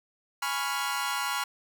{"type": "chord", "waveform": "sawtooth", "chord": "C# dominant seventh", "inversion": "second", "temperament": "equal", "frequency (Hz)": [830.6, 987.8, 1108.7, 1396.9], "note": ["G#5", "B5", "C#6", "E#6"], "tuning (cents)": [0, 0, 0, 0], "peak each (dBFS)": [-32, -30, -31, -29], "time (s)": [0.42, 1.44], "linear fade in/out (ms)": 5, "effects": []}